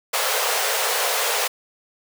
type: high-pass noise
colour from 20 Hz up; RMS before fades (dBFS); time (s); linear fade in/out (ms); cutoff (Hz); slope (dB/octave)
pink; -22; 0.13-1.48; 10; 430; 96
effects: none